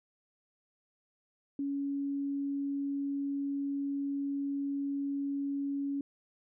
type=tone; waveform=sine; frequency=280 Hz; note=C#4; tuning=18 cents sharp; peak=-31 dBFS; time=1.59-6.01 s; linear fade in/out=2 ms; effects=none